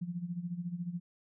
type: tone with tremolo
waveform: sine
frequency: 174.61 Hz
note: F3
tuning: in tune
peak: -32 dBFS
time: 0.01-1 s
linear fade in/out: 10 ms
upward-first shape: sine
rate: 14 Hz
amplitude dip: 75%
effects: none